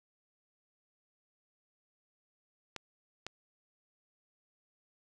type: clicks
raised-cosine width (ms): 0.2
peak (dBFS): -22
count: 2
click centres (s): 2.763 / 3.266
effects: none